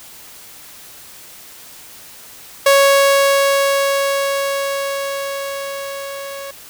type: tone with level ramp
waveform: sawtooth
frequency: 554.4 Hz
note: C#5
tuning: in tune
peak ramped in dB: -4 to -24 dBFS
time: 2.66-6.51 s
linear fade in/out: 5 ms
effects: white hiss -39 dBFS RMS until 6.69 s